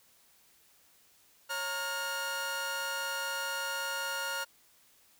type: tone cluster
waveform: sawtooth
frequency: 550 / 923 / 1417 Hz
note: C#5 / A#5 / F6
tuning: -14 / -17 / +25 cents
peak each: -38 / -36 / -31 dBFS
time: 1.49-4.45 s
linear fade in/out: 20 ms
effects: white hiss -64 dBFS RMS until 5.19 s